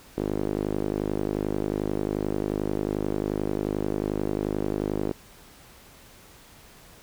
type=tone with band-pass filter; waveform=sawtooth; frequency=51.3 Hz; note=G#1; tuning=21 cents flat; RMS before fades=-28 dBFS; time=0.17-5.12 s; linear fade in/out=5 ms; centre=360 Hz; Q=2; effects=pink hiss -51 dBFS RMS until 7.02 s